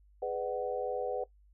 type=chord; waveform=sine; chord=G# half-diminished seventh; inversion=none; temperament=just; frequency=415.3 / 498.4 / 598 / 747.5 Hz; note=G#4 / B4 / D5 / F#5; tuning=0 / +16 / +31 / +17 cents; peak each=-39 / -34 / -40 / -38 dBFS; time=0.22-1.24 s; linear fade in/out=5 ms; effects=noise-tail reverb RT60 0.1 s tail -18 dB re dry + added 50 Hz sine -59 dBFS peak until 1.53 s